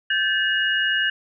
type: tone cluster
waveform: sine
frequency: 1555 / 1735 / 2878 Hz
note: G6 / A6 / F#7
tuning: -14 / -25 / -49 cents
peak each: -23 dBFS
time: 0.1-1.1 s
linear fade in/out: 5 ms
effects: none